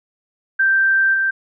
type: tone with level steps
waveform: sine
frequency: 1568 Hz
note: G6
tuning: in tune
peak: -12 / -15 dBFS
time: 0.59-1.31 s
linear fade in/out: 10 ms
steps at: 1.13 s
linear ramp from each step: 20 ms
effects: none